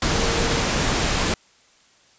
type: tone in noise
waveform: sine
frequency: 462.8 Hz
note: A#4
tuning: 13 cents flat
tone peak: -27 dBFS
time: 0.14-0.6 s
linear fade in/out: 2 ms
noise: pink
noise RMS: -21 dBFS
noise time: 0.02-1.34 s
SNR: -9 dB
effects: white hiss -56 dBFS RMS until 2.18 s + resampled to 16000 Hz